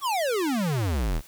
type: exponential sweep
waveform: square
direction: down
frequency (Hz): 1174.7 to 33.94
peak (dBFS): -24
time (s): 0.01-1.22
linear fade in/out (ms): 50
effects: white hiss -51 dBFS RMS until 1.27 s